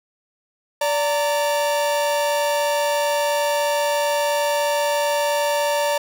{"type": "tone pair together", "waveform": "45% pulse", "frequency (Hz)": [581, 917], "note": ["D5", "A#5"], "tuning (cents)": [-19, -29], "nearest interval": "minor sixth", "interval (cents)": 790, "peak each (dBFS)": [-20, -23], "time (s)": [0.81, 5.98], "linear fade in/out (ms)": 5, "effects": []}